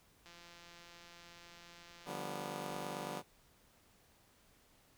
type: click train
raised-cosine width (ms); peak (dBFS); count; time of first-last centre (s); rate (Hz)
0.2; -39; 314; 0.26-2.08; 172
type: chord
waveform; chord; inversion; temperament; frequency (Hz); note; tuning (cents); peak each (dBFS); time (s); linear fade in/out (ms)
10% pulse; G dominant seventh; second; just; 147 / 176.4 / 196 / 245; D3 / F3 / G3 / B3; +2 / +18 / 0 / -14; -39; 2.05-3.23; 50
effects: pink hiss -68 dBFS RMS until 4.97 s